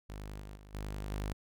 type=tone with level steps; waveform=sawtooth; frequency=50.9 Hz; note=G#1; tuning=34 cents flat; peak=-38 / -41 / -48 / -34 / -31 dBFS; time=0.09-1.33 s; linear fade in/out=10 ms; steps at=0.4 / 0.55 / 0.73 / 1.1 s; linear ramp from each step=20 ms; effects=none